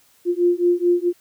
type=beating tone pair; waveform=sine; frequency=348.8 / 353.4 Hz; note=F4 / F4; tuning=-2 / +21 cents; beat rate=4.6 Hz; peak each=-18 dBFS; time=0.25-1.13 s; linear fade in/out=50 ms; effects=white hiss -57 dBFS RMS until 1.2 s